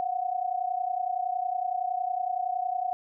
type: tone pair together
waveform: sine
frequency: 715 / 745.8 Hz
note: F5 / F#5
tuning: +41 / +14 cents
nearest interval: minor second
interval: 73 cents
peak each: -30 / -29 dBFS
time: 0-2.93 s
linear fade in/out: 0 ms
effects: none